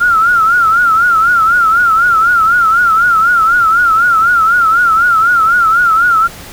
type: tone with vibrato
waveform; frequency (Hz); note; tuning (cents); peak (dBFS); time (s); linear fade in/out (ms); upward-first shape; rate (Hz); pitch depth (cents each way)
sine; 1368; F6; -36; -6; 0-6.28; 20; triangle; 4; 130
effects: pink hiss -31 dBFS RMS until 6.52 s